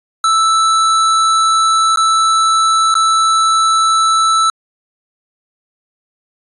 square tone with dropouts, 1318.5 Hz, E6, in tune, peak -10 dBFS, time 0.24-4.5 s, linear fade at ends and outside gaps 2 ms, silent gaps 1.96-1.972 / 2.942-2.952 s, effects resampled to 24000 Hz

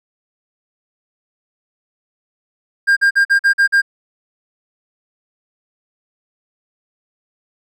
triangle tone bursts, 1604 Hz, G6, 39 cents sharp, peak -7 dBFS, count 7, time 2.87-3.819 s, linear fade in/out 20 ms, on 97 ms, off 45 ms, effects none

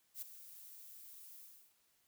violet noise with ADSR envelope, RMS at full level -43 dBFS, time 0.14-1.74 s, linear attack 78 ms, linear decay 11 ms, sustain -12 dB, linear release 350 ms, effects white hiss -75 dBFS RMS until 2.07 s

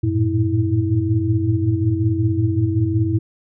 sine tone cluster, 94.7 / 110.4 / 115.8 / 324.6 Hz, F#2 / A2 / A#2 / E4, +41 / +6 / -11 / -27 cents, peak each -21 dBFS, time 0.03-3.19 s, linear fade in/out 10 ms, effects none

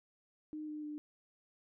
sine tone with pitch steps, 306.2 / 302.5 / 298.9 Hz, D#4 / D#4 / D4, -28 / -49 / +31 cents, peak -40 dBFS, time 0.53-0.98 s, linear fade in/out 0 ms, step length 150 ms, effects none

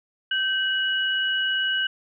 sine tone pair together, 1550.5 / 2927 Hz, G6 / F#7, -19 / -19 cents, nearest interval major seventh, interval 1100 cents, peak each -24 dBFS, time 0.31-1.87 s, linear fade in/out 5 ms, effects none

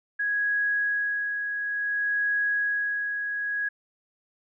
sine tone with tremolo, 1661.2 Hz, G#6, in tune, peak -22 dBFS, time 0.19-3.69 s, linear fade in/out 10 ms, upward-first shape sine, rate 0.57 Hz, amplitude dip 45%, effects none

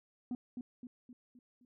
sine tone with echo, 246.5 Hz, B3, 3 cents flat, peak -32 dBFS, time 0.31-0.35 s, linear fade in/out 2 ms, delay 260 ms, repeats 5, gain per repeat -6 dB, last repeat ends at 1.65 s, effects tanh soft clip ceiling -34 dBFS

